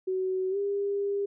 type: tone with pitch glide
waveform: sine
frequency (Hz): 374.7 to 401.6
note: F#4 to G4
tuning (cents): +22 to +42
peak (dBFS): -26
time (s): 0.07-1.26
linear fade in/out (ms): 10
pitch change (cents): +120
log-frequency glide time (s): 0.5-0.57
effects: none